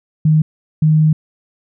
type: tone bursts at uneven times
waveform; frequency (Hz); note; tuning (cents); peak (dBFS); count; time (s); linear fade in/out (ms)
sine; 155.4; D#3; -2; -8; 2; 0.25-0.42 / 0.82-1.13; 5
effects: none